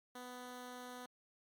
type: tone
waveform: 10% pulse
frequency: 248.6 Hz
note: B3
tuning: 12 cents sharp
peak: -39 dBFS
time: 0.15-1.06 s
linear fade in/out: 5 ms
effects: MP3 96 kbps